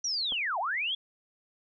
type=linear two-way sweep; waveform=sine; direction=down then up; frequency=5920 to 637 to 3433 Hz; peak=-28 dBFS; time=0.04-0.95 s; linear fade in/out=5 ms; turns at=0.59 s
type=clicks; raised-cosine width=1 ms; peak=-31 dBFS; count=2; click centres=0.321 / 0.325 s
effects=none